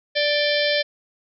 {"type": "harmonic tone with a mistuned harmonic", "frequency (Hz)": 587.3, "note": "D5", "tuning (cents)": 0, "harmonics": [1, 3, 4, 5, 6, 7, 8, 9], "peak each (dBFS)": [-21, -26, -27, -28, -29, -29, -30, -31], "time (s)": [0.15, 0.83], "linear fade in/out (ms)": 20, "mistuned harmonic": 5, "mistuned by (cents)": 110, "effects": []}